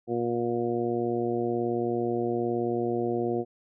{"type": "harmonic tone", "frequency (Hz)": 118.8, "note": "A#2", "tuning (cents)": 33, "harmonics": [1, 2, 3, 4, 5, 6], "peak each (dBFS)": [-37, -32, -28, -32, -40, -35], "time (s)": [0.07, 3.45], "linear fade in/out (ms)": 50, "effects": []}